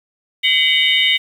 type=tone cluster; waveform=sine; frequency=2041 / 2247 / 2921 / 3073 / 3692 Hz; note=C7 / C#7 / F#7 / G7 / A#7; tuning=-44 / +23 / -23 / -35 / -17 cents; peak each=-18 dBFS; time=0.43-1.18 s; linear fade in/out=20 ms; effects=tanh soft clip ceiling -1 dBFS + 7-bit